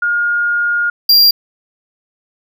sine / square tone pair in turn, 1423 / 4762 Hz, F6 / D8, +32 / +23 cents, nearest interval octave + major sixth, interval 2091 cents, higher second, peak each -12 / -6 dBFS, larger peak second, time 0.02-0.9 / 1.09-1.31 s, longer first, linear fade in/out 5 ms, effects none

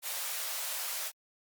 white high-pass noise, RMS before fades -36 dBFS, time 0.02-1.12 s, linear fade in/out 50 ms, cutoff 520 Hz, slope 48 dB/octave, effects Opus 48 kbps

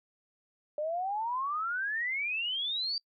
sine exponential sweep, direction up, 587.3 to 4699 Hz, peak -30 dBFS, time 0.78-2.98 s, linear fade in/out 2 ms, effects noise-tail reverb RT60 0.1 s tail -26 dB re dry

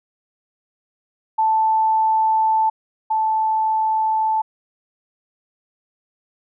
sine tone pair in turn, 880 / 876.4 Hz, A5 / A5, 0 / -7 cents, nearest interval unison, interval 7 cents, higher first, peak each -14 / -16 dBFS, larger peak first, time 1.38-2.7 / 3.1-4.42 s, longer neither, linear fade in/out 10 ms, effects none

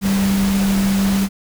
sine tone in noise, 196 Hz, G3, in tune, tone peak -14 dBFS, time 0.01-1.29 s, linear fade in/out 50 ms, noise pink, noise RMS -25 dBFS, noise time 0.01-1.29 s, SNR +8 dB, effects none

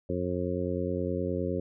harmonic tone, 89.7 Hz, F2, 47 cents sharp, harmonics 1 / 2 / 3 / 4 / 5 / 6, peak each -35 / -35 / -35 / -35 / -35 / -35 dBFS, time 0.09-1.6 s, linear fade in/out 5 ms, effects none

